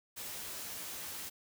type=noise with comb filter; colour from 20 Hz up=white; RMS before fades=-43 dBFS; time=0.16-1.3 s; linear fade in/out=20 ms; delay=13 ms; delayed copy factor=+0.5; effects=none